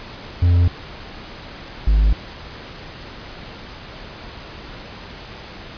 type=tone pair in turn; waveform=triangle; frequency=87.31 / 51.91 Hz; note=F2 / G#1; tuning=0 / 0 cents; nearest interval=major sixth; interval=900 cents; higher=first; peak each=-9 dBFS; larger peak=neither; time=0.42-0.68 / 1.87-2.13 s; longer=neither; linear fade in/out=5 ms; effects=pink hiss -36 dBFS RMS until 5.77 s + resampled to 11025 Hz